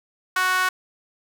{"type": "tone with high-pass filter", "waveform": "sawtooth", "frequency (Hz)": 370, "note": "F#4", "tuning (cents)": 0, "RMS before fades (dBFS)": -21, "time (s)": [0.36, 0.69], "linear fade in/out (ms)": 5, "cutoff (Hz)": 1300, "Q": 4.5, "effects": []}